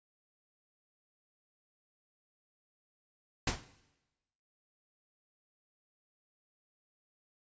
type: noise with exponential decay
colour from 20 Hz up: pink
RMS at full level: -26 dBFS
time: 3.47-3.65 s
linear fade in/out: 5 ms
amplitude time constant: 39 ms
effects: noise-tail reverb RT60 1.0 s tail -17 dB re dry + resampled to 16000 Hz